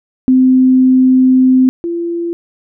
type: tone pair in turn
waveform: sine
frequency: 258 / 341 Hz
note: C4 / F4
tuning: -24 / -41 cents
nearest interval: perfect fourth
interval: 483 cents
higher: second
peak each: -5 / -15 dBFS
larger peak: first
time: 0.28-1.69 / 1.84-2.33 s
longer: first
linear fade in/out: 0 ms
effects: none